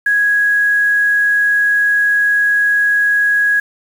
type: tone with quantisation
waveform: sine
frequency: 1661.2 Hz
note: G#6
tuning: in tune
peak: -10 dBFS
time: 0.06-3.6 s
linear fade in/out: 5 ms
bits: 6
effects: none